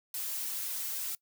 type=noise with flanger; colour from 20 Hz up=blue; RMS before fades=-36 dBFS; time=0.14-1.15 s; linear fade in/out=2 ms; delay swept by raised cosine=1.9 to 3.9 ms; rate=3.6 Hz; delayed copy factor=+0.7; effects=noise-tail reverb RT60 0.1 s tail -22 dB re dry